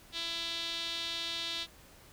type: tone with band-pass filter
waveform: sawtooth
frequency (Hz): 334.3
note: E4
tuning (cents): +24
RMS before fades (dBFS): -37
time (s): 0.12-1.67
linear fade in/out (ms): 50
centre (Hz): 3700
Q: 4.5
effects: pink hiss -57 dBFS RMS until 2.12 s